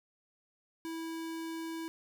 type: tone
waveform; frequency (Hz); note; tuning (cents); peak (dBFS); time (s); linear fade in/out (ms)
square; 327.1; E4; -13; -38; 0.85-1.88; 0
effects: none